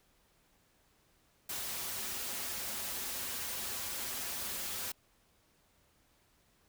white noise with comb filter, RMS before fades -39 dBFS, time 1.49-4.92 s, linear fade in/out 5 ms, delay 6.6 ms, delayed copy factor -0.55, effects pink hiss -70 dBFS RMS until 6.68 s

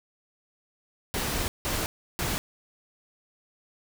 pink noise bursts at uneven times, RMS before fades -29 dBFS, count 3, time 1.14-1.48 / 1.65-1.86 / 2.19-2.38 s, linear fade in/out 0 ms, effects none

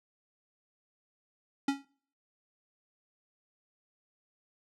square tone with exponential decay, 277.2 Hz, C#4, in tune, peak -24 dBFS, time 1.68-1.85 s, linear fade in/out 5 ms, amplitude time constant 35 ms, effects noise-tail reverb RT60 0.5 s tail -24 dB re dry + low-pass 7000 Hz 12 dB/octave

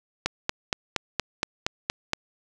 click train, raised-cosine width 0.2 ms, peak -6 dBFS, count 9, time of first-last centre 0.26-2.134 s, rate 4.27 Hz, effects none

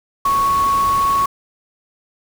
sine tone in noise, 1108.7 Hz, C#6, in tune, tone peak -13 dBFS, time 0.25-1.26 s, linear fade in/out 5 ms, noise pink, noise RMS -29 dBFS, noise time 0.25-1.26 s, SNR +13 dB, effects none

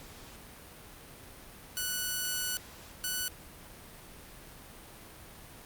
5% pulse tone pair in turn, 1481 / 1486.3 Hz, F#6 / F#6, +1 / +7 cents, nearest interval unison, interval 6 cents, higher second, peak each -20 dBFS, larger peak neither, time 1.77-2.57 / 3.04-3.28 s, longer first, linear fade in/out 0 ms, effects pink hiss -50 dBFS RMS until 5.65 s + Opus 48 kbps

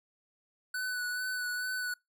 square tone with vibrato, 1490 Hz, F#6, 12 cents sharp, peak -33 dBFS, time 0.74-1.94 s, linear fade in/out 5 ms, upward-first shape sine, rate 2.3 Hz, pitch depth 21 cents each way, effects noise-tail reverb RT60 0.2 s tail -25 dB re dry

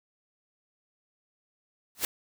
white noise with exponential growth, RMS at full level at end -23 dBFS, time 1.95-2.05 s, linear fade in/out 1 ms, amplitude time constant 20 ms, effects none

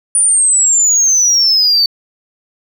sine exponential sweep, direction down, 9500 to 4507 Hz, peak -6 dBFS, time 0.15-1.86 s, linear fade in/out 2 ms, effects tanh soft clip ceiling -5 dBFS

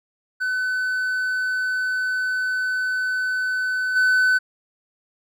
triangle tone with level steps, 1509 Hz, F#6, 34 cents sharp, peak -19 / -13 dBFS, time 0.4-4.39 s, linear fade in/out 20 ms, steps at 3.95 s, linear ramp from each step 20 ms, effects none

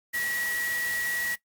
sine tone in noise, 1923 Hz, B6, 47 cents flat, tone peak -28 dBFS, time 0.13-1.36 s, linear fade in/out 20 ms, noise white, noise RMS -36 dBFS, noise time 0.13-1.36 s, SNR +5 dB, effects noise-tail reverb RT60 0.1 s tail -17 dB re dry + Opus 48 kbps

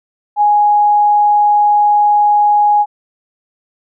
sine tone, 830.6 Hz, G#5, in tune, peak -7 dBFS, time 0.36-2.86 s, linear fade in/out 50 ms, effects none

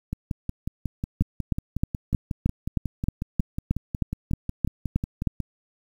two click trains, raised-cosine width 5 ms, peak -9 / -15 dBFS, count 14 / 30, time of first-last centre 1.21-5.272 / 0.13-5.403 s, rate 3.2 / 5.5 Hz, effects 8-bit

